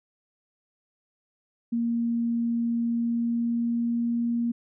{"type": "tone with pitch glide", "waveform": "sine", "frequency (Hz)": [233.7, 235.5], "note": ["A#3", "A#3"], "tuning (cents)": [5, 18], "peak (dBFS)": -23, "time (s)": [1.72, 4.52], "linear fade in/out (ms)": 10, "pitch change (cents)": 13, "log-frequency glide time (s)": [2.86, 4.27], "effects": []}